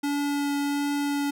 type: tone with vibrato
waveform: square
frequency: 285.9 Hz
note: D4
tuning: 46 cents flat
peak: -25 dBFS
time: 0.03-1.31 s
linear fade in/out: 10 ms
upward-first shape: triangle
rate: 1.4 Hz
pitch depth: 8 cents each way
effects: none